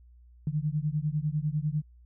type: beating tone pair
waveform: sine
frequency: 146.83 / 156.83 Hz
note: D3 / D#3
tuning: 0 / +14 cents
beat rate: 10 Hz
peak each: -29 / -30 dBFS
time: 0.47-1.82 s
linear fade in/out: 2 ms
effects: added 60 Hz sine -52 dBFS peak until 2.05 s